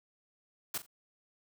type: noise with echo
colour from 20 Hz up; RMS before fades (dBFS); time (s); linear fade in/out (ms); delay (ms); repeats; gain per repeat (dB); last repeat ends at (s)
white; -35; 0.74-0.78; 5; 42; 2; -13; 0.864
effects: none